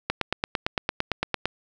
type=click train; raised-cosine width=0.3 ms; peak=-7 dBFS; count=13; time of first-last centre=0.1-1.456 s; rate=8.85 Hz; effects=none